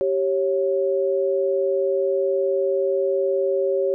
sine tone pair together, 388.9 / 550 Hz, G4 / C#5, -14 / -14 cents, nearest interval tritone, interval 600 cents, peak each -21 dBFS, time 0.01-3.94 s, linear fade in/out 0 ms, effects none

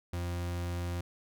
40% pulse tone, 87.31 Hz, F2, in tune, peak -32 dBFS, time 0.13-1.01 s, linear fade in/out 5 ms, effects none

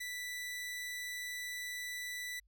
sawtooth tone, 1975.5 Hz, B6, in tune, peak -36 dBFS, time 0-2.4 s, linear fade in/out 10 ms, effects added 50 Hz sine -66 dBFS peak until 2.47 s

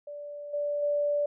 sine tone with level steps, 583 Hz, D5, 13 cents flat, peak -37 / -27 / -24 dBFS, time 0.07-1.26 s, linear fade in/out 5 ms, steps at 0.53 / 0.82 s, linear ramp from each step 10 ms, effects none

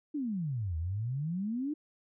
sine exponential two-way sweep, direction down then up, 311.1 to 77.78 to 311.1 Hz, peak -31 dBFS, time 0.14-1.74 s, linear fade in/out 10 ms, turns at 0.77 s, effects none

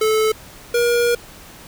square tone pair in turn, 435.2 / 476.6 Hz, A4 / A#4, -19 / +38 cents, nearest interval major second, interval 157 cents, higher second, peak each -15 dBFS, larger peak neither, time 0.01-0.32 / 0.74-1.15 s, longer second, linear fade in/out 5 ms, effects pink hiss -41 dBFS RMS until 1.67 s

